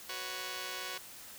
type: chord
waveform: 5% pulse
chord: F# suspended fourth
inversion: none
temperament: just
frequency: 370 / 493.3 / 555 Hz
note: F#4 / B4 / C#5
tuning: 0 / -2 / +2 cents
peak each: -33 dBFS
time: 0.09-0.98 s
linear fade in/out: 5 ms
effects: white hiss -50 dBFS RMS until 1.38 s